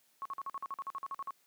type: tone bursts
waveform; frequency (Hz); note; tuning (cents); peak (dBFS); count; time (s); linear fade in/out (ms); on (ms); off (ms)
sine; 1100; C#6; -14; -36; 14; 0.22-1.307; 0; 34; 47
effects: white hiss -70 dBFS RMS until 1.46 s + high-pass 150 Hz 12 dB/octave